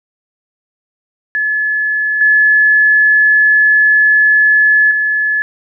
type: tone with level steps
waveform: sine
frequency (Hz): 1715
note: A6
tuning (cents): -45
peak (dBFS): -12 / -6 / -11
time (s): 1.35-5.42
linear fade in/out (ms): 0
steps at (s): 2.21 / 4.91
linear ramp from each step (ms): 2
effects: none